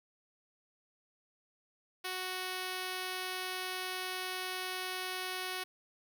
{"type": "tone", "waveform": "5% pulse", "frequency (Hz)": 370, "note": "F#4", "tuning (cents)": 0, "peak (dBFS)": -25, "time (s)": [2.04, 5.64], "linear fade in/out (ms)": 10, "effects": []}